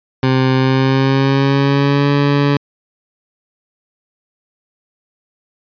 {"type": "tone with pitch glide", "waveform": "20% pulse", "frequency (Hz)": [130.81, 142.65], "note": ["C3", "C#3"], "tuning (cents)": [0, 50], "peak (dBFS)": -6, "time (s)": [0.23, 2.57], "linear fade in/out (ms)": 2, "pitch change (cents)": 150, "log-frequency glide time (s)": [0.55, 2.1], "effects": ["resampled to 11025 Hz"]}